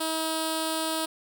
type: tone with notch filter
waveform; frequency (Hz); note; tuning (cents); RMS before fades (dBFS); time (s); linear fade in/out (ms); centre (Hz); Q
5% pulse; 319.4; D#4; +45; -29; 0-1.06; 10; 2100; 0.77
effects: none